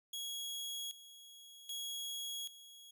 sawtooth tone with tremolo, 3322 Hz, G#7, in tune, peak -37 dBFS, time 0.13-2.91 s, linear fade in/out 5 ms, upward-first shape square, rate 0.64 Hz, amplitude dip 80%, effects none

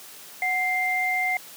sine tone pair together, 740 / 2095 Hz, F#5 / C7, 0 / +2 cents, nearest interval octave + tritone, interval 1802 cents, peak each -27 / -23 dBFS, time 0.42-1.37 s, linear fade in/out 2 ms, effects white hiss -44 dBFS RMS until 1.56 s + high-pass 150 Hz 12 dB/octave

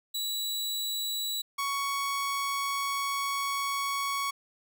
sawtooth tone pair in turn, 3922 / 1114.6 Hz, B7 / C#6, -13 / +9 cents, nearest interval octave + minor seventh, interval 2178 cents, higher first, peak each -27 / -25 dBFS, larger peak second, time 0.14-1.42 / 1.58-4.31 s, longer second, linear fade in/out 10 ms, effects none

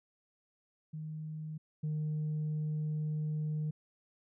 sine tone pair in turn, 155.5 / 153.01 Hz, D#3 / D#3, -1 / -29 cents, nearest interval unison, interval 28 cents, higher first, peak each -38 / -30 dBFS, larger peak second, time 0.93-1.58 / 1.83-3.71 s, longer second, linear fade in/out 10 ms, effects tanh soft clip ceiling -30 dBFS

